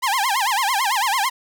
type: tone with vibrato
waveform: sawtooth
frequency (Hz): 918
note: A#5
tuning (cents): -27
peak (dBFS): -14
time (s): 0.02-1.3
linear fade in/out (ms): 20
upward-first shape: sine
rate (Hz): 9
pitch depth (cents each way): 280
effects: none